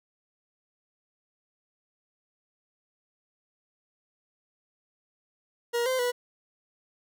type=tone with pitch steps; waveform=40% pulse; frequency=474.5 / 517 / 489.6 Hz; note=A#4 / C5 / B4; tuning=+31 / -21 / -15 cents; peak=-24 dBFS; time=5.73-6.12 s; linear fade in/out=20 ms; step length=130 ms; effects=none